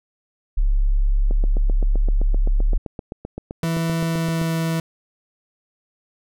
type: tone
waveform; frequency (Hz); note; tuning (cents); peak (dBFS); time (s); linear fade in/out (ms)
sine; 34.65; C#1; 0; -14; 0.57-2.78; 10
type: click train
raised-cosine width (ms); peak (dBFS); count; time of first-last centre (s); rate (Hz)
2; -16; 25; 1.31-4.415; 7.73
type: tone with pitch glide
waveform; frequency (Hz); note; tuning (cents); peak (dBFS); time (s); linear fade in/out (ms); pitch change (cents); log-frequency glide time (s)
40% pulse; 164.81 to 163.48; E3 to E3; 0 to -14; -19; 3.63-4.8; 2; -14; 4-4.61
effects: none